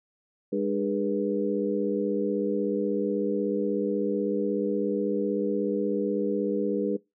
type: tone cluster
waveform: sine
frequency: 203.6 / 300.9 / 409.9 / 486.2 Hz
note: G#3 / D4 / G#4 / B4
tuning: -34 / +42 / -23 / -27 cents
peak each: -30 dBFS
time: 0.52-6.97 s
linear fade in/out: 10 ms
effects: noise-tail reverb RT60 0.2 s tail -21 dB re dry